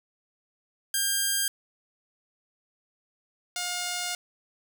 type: tone pair in turn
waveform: 5% pulse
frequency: 1600 / 712.7 Hz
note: G6 / F5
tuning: +35 / +35 cents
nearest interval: octave + major second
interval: 1400 cents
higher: first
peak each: -13 / -18 dBFS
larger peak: first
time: 0.94-1.48 / 3.56-4.15 s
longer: second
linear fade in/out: 2 ms
effects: none